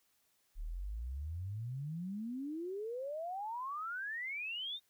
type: exponential sweep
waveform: sine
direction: up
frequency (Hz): 35.14 to 3729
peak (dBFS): -38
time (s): 0.55-4.8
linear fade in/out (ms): 50
effects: white hiss -75 dBFS RMS until 4.89 s